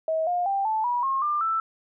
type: tone with pitch steps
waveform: sine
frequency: 640 / 710.1 / 787.9 / 874.3 / 970.1 / 1076.3 / 1194.3 / 1325.1 Hz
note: D#5 / F5 / G5 / A5 / B5 / C6 / D6 / E6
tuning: +49 / +29 / +9 / -11 / -31 / +49 / +29 / +9 cents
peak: -22 dBFS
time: 0.08-1.6 s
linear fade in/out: 2 ms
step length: 190 ms
effects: none